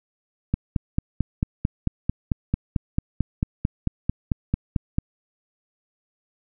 click train, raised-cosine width 5 ms, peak -8 dBFS, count 21, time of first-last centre 0.54-4.984 s, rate 4.5 Hz, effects none

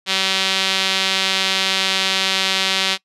sawtooth tone with band-pass filter, 190.9 Hz, G3, 46 cents flat, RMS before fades -19 dBFS, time 0.06-2.98 s, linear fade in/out 50 ms, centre 3600 Hz, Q 1.9, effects noise-tail reverb RT60 0.1 s tail -22 dB re dry + resampled to 32000 Hz

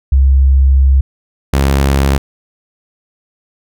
sine / sawtooth tone pair in turn, 67.2 / 68.65 Hz, C2 / C#2, +47 / -16 cents, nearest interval unison, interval 37 cents, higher second, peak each -5 dBFS, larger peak neither, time 0.12-1.01 / 1.53-2.18 s, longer first, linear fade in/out 5 ms, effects none

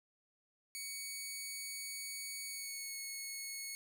10% pulse tone with pitch glide, 2240 to 2195 Hz, C#7 to C#7, +18 to -18 cents, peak -33 dBFS, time 0.75-3.75 s, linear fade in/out 0 ms, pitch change -36 cents, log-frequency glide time 2.46-2.97 s, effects none

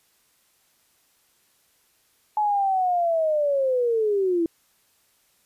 sine linear sweep, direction down, 855 to 325.7 Hz, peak -19 dBFS, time 2.37-4.46 s, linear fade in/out 2 ms, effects white hiss -64 dBFS RMS until 5.45 s + resampled to 32000 Hz

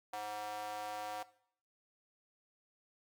square tone with high-pass filter, 105.3 Hz, G#2, 24 cents sharp, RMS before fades -41 dBFS, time 0.13-1.23 s, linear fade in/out 5 ms, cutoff 750 Hz, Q 3.9, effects noise-tail reverb RT60 0.6 s tail -18 dB re dry + MP3 96 kbps

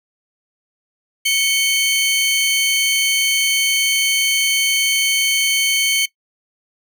sawtooth tone pair together, 2217 / 3086 Hz, C#7 / G7, 0 / -28 cents, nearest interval tritone, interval 572 cents, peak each -14 dBFS, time 1.25-6.06 s, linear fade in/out 10 ms, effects noise-tail reverb RT60 0.1 s tail -20 dB re dry

